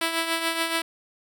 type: tone with tremolo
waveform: 5% pulse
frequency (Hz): 329.6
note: E4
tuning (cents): 0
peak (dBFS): -10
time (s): 0.01-0.82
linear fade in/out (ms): 5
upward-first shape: triangle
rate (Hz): 7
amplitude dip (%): 60
effects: none